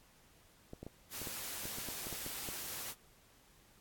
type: clicks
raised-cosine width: 2 ms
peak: -32 dBFS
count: 12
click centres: 0.734 / 0.83 / 0.866 / 1.217 / 1.272 / 1.655 / 1.785 / 1.887 / 2.069 / 2.127 / 2.264 / 2.488 s
type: noise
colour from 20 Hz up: white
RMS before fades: -43 dBFS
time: 1.1-2.95 s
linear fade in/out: 50 ms
effects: pink hiss -65 dBFS RMS until 3.8 s + AAC 64 kbps